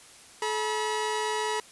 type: tone pair together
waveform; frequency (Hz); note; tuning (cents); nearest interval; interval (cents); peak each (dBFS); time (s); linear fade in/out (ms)
sawtooth; 430.3 / 966; A4 / B5; -39 / -39; octave + major second; 1400; -26; 0.42-1.6; 2
effects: white hiss -51 dBFS RMS until 1.71 s + resampled to 24000 Hz